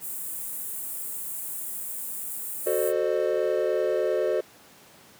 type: high-pass noise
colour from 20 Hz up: white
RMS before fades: -34 dBFS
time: 0-2.93 s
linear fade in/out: 50 ms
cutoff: 7800 Hz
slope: 48 dB/octave
type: chord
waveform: triangle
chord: F# diminished seventh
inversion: none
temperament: equal with one note detuned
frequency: 370 / 440 / 523.3 / 606.3 Hz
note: F#4 / A4 / C5 / Eb5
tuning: 0 / 0 / 0 / -45 cents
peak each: -26 dBFS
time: 2.66-4.41 s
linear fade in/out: 10 ms
effects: pink hiss -52 dBFS RMS until 5.19 s + high-pass 150 Hz 12 dB/octave